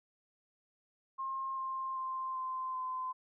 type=tone with pitch steps; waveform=sine; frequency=1067 / 1057.2 / 1047.5 / 1037.8 / 1028.3 Hz; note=C6 / C6 / C6 / C6 / C6; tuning=+34 / +18 / +2 / -14 / -30 cents; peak=-35 dBFS; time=1.18-3.13 s; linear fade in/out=20 ms; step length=390 ms; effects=none